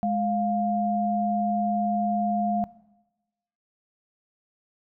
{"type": "tone pair together", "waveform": "sine", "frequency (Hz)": [208.8, 702.3], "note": ["G#3", "F5"], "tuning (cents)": [10, 10], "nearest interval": "octave + major sixth", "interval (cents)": 2100, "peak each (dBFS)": -25, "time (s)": [0.03, 2.64], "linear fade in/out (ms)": 0, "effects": ["noise-tail reverb RT60 1.0 s tail -19 dB re dry"]}